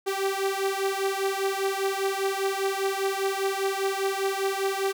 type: beating tone pair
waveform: sawtooth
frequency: 387.1 / 392.1 Hz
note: G4 / G4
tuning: -22 / 0 cents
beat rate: 5 Hz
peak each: -24 dBFS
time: 0.06-4.93 s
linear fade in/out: 20 ms
effects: none